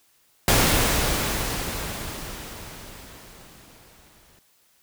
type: noise with exponential decay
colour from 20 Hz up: pink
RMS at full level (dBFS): -17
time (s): 0.48-4.39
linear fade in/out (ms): 1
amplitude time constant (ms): 850
effects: white hiss -62 dBFS RMS until 4.82 s